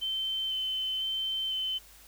sine tone with vibrato, 3076 Hz, G7, 33 cents flat, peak -29 dBFS, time 0.01-1.79 s, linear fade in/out 20 ms, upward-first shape square, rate 1 Hz, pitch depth 9 cents each way, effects added 50 Hz sine -58 dBFS peak until 2.07 s + white hiss -55 dBFS RMS until 2.07 s

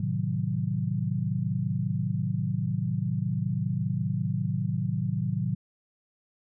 sine chord, A diminished seventh, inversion none, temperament equal with one note detuned, 110 / 130.44 / 155.56 / 185 Hz, A2 / C3 / Eb3 / Gb3, 0 / -5 / 0 / 0 cents, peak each -31 dBFS, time 0-5.55 s, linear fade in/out 5 ms, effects none

